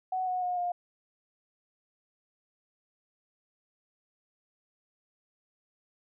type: tone with pitch steps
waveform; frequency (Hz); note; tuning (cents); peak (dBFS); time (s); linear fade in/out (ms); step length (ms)
sine; 745 / 732.6 / 720.5 / 708.5; F#5 / F#5 / F#5 / F5; +12 / -17 / -46 / +25; -28; 0.12-0.72; 5; 150
effects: none